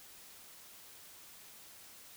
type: silence
effects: white hiss -55 dBFS RMS until 2.16 s